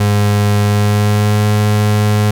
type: tone with pitch glide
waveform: 35% pulse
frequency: 103.1 to 105.08 Hz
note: G#2 to G#2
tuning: -12 to +21 cents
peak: -8 dBFS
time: 0-2.31 s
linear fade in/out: 5 ms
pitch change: +33 cents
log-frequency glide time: 0.61-1.44 s
effects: none